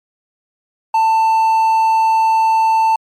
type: tone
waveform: triangle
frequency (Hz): 890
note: A5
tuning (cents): +20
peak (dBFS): -8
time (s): 0.94-2.96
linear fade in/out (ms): 5
effects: MP3 96 kbps